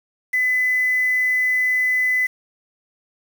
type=tone with quantisation; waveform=sine; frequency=2009 Hz; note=B6; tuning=29 cents sharp; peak=-16 dBFS; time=0.33-2.27 s; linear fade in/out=10 ms; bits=6; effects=none